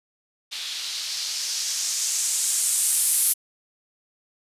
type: noise with low-pass filter sweep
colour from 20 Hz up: violet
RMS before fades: -25 dBFS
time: 0.51-3.34 s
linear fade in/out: 20 ms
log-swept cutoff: 3600 to 11000 Hz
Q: 2.1
effects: resampled to 32000 Hz